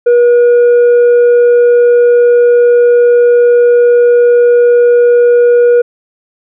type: tone with tanh clipping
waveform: sine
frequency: 481.2 Hz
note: B4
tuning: 45 cents flat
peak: -4 dBFS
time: 0.06-5.82 s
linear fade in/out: 10 ms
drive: 3 dB
effects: none